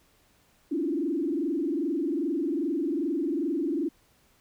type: tone with frequency modulation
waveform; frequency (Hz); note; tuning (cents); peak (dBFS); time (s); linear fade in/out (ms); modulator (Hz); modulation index
sine; 311.1; D#4; 0; -25; 0.71-3.89; 10; 22.5; 1.9
effects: pink hiss -64 dBFS RMS until 4.4 s